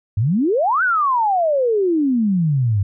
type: exponential two-way sweep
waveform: sine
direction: up then down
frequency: 94.7 to 1551 to 94.7 Hz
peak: -14 dBFS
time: 0.17-2.83 s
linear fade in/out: 5 ms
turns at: 0.83 s
effects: none